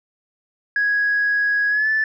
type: tone with pitch glide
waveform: sine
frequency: 1661.2 to 1750.9 Hz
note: G#6 to A6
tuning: 0 to -9 cents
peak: -15 dBFS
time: 0.76-2.04 s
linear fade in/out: 2 ms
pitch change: +91 cents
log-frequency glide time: 1.69-1.89 s
effects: tanh soft clip ceiling -12 dBFS